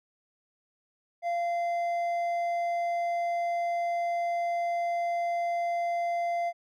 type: tone with hard clipping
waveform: sine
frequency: 690 Hz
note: F5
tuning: 21 cents flat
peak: -28 dBFS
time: 1.22-6.53 s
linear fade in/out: 50 ms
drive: 5 dB
effects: none